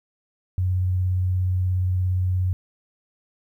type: tone with vibrato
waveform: sine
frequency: 91.8 Hz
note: F#2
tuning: 13 cents flat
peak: -19 dBFS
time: 0.58-2.53 s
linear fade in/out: 0 ms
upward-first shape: sine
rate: 17 Hz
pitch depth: 13 cents each way
effects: 10-bit